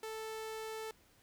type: tone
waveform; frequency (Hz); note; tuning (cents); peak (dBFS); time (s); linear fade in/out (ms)
sawtooth; 440; A4; 0; -37; 0.03-0.91; 2
effects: pink hiss -67 dBFS RMS until 1.22 s